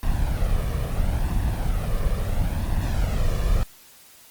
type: noise with flanger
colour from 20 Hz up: brown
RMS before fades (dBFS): -22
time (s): 0.03-3.63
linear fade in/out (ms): 0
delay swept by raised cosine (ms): 1.1 to 1.74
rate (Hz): 0.74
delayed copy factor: +0.6
effects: white hiss -50 dBFS RMS until 4.3 s + Opus 32 kbps